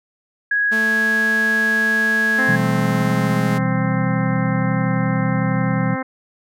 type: tone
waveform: sine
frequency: 1661.2 Hz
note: G#6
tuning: in tune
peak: -15 dBFS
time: 0.51-2.56 s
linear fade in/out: 5 ms
type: tone with pitch glide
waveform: sawtooth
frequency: 220 to 209.8 Hz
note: A3 to G#3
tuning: 0 to +18 cents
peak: -19 dBFS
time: 0.71-3.59 s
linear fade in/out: 20 ms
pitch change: -82 cents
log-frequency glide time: 2.32-3.46 s
type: harmonic tone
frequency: 261.6 Hz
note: C4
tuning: in tune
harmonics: 1 / 2 / 3 / 4 / 5 / 6 / 7 / 8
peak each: -25 / -28 / -30 / -31 / -32 / -33 / -33 / -34 dBFS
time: 2.38-6.03 s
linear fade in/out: 10 ms
type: chord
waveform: sine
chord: E minor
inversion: second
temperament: equal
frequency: 123.47 / 164.81 / 196 Hz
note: B2 / E3 / G3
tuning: 0 / 0 / 0 cents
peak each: -22 / -21 / -22 dBFS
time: 2.47-5.96 s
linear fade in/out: 20 ms
effects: none